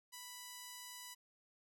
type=tone; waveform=5% pulse; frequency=987.8 Hz; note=B5; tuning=in tune; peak=-37 dBFS; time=0.12-1.15 s; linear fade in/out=20 ms; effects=none

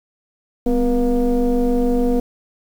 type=tone with frequency modulation; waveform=sine; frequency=251.4 Hz; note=B3; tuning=31 cents sharp; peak=-13 dBFS; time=0.66-2.2 s; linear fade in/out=5 ms; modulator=228 Hz; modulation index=1.2; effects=tanh soft clip ceiling -9 dBFS + 7-bit

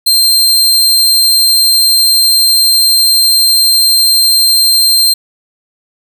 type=tone; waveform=sawtooth; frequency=4164 Hz; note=C8; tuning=9 cents flat; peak=-3 dBFS; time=0.06-5.14 s; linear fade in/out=10 ms; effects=none

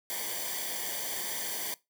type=noise with comb filter; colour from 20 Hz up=white; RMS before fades=-35 dBFS; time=0.1-1.74 s; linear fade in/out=0 ms; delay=0.75 ms; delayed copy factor=-0.8; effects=noise-tail reverb RT60 0.2 s tail -20 dB re dry

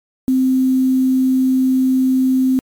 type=tone with quantisation; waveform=sine; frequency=260 Hz; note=C4; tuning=11 cents flat; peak=-11 dBFS; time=0.28-2.59 s; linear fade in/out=0 ms; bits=6; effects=MP3 96 kbps

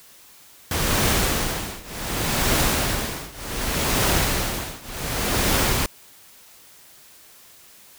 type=noise with tremolo; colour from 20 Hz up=pink; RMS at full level=-19 dBFS; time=0.71-5.86 s; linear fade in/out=2 ms; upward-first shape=triangle; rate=0.67 Hz; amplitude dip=95%; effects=white hiss -49 dBFS RMS until 7.98 s

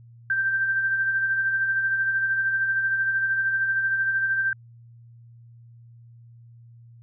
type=tone with tremolo; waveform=sine; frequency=1568 Hz; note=G6; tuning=in tune; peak=-19 dBFS; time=0.3-4.53 s; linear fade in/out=2 ms; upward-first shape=sine; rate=13 Hz; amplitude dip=40%; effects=added 117 Hz sine -46 dBFS peak until 7.02 s

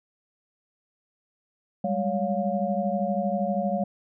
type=tone cluster; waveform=sine; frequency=193.3 / 205.9 / 561 / 707 Hz; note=G3 / G#3 / C#5 / F5; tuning=-24 / -15 / +21 / +21 cents; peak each=-29 dBFS; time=1.84-3.84 s; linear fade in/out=5 ms; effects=none

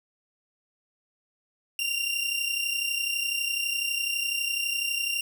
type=tone pair together; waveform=sawtooth; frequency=2762 / 2794 Hz; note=F7 / F7; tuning=-20 / 0 cents; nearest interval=unison; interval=20 cents; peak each=-26 dBFS; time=1.79-5.21 s; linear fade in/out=2 ms; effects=none

